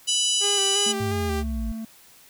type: harmonic tone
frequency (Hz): 987.8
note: B5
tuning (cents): 0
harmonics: 3 / 4 / 5 / 6 / 7 / 8 / 9 / 10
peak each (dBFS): -23 / -32 / -32 / -29 / -28 / -34 / -37 / -29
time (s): 0.07-0.93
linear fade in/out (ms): 20
type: tone with vibrato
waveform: sawtooth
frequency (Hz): 399.3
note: G4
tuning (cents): +32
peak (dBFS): -23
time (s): 0.4-1.44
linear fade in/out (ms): 50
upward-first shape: square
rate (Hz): 2.8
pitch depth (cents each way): 25
type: tone with pitch glide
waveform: triangle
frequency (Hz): 220 to 223.1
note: A3 to A3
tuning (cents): 0 to +24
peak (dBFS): -28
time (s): 0.86-1.85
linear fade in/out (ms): 5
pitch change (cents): +24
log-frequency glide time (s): 1.14-1.61
type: exponential sweep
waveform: sine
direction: down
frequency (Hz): 110 to 51.6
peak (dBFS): -26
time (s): 1-1.72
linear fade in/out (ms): 5
effects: white hiss -52 dBFS RMS until 2.29 s